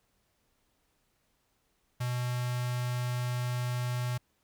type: tone with notch filter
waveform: square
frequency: 123.47 Hz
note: B2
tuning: in tune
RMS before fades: -32 dBFS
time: 2-4.18 s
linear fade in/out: 10 ms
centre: 330 Hz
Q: 0.76
effects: pink hiss -74 dBFS RMS until 4.43 s